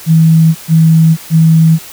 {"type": "tone bursts", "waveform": "sine", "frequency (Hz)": 161.5, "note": "E3", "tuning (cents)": -35, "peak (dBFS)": -3, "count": 3, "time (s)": [0.06, 1.79], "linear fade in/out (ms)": 50, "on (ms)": 490, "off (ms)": 130, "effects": ["white hiss -31 dBFS RMS until 1.92 s"]}